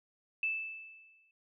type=tone with exponential decay; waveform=sine; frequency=2634 Hz; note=E7; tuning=2 cents flat; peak=-28 dBFS; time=0.43-1.31 s; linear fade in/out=2 ms; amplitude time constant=190 ms; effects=none